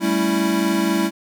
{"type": "chord", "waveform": "square", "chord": "A dominant seventh", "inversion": "third", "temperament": "equal", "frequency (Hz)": [196, 220, 277.2, 329.6], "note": ["G3", "A3", "C#4", "E4"], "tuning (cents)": [0, 0, 0, 0], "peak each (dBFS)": [-23, -25, -27, -21], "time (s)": [0, 1.11], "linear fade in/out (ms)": 50, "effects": []}